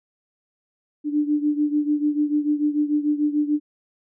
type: beating tone pair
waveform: sine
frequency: 295 / 301.8 Hz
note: D4 / D4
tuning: +8 / +47 cents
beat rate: 6.8 Hz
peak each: -20 / -24 dBFS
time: 1.04-3.6 s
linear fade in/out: 50 ms
effects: none